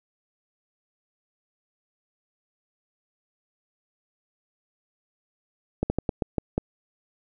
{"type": "slowing click train", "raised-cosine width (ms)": 2, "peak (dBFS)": -10, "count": 7, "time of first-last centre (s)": [5.83, 6.58], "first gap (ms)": 70, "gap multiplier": 1.23, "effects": []}